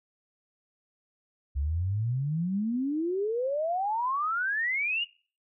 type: exponential sweep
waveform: sine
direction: up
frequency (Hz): 66.6 to 2930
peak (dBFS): -26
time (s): 1.55-5.05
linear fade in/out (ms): 20
effects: noise-tail reverb RT60 0.4 s tail -21 dB re dry